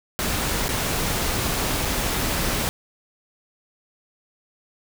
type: noise with dropouts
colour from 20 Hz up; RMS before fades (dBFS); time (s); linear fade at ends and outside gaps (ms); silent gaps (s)
pink; -24; 0.19-2.69; 0; 0.682-0.69 / 1.85-1.854
effects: none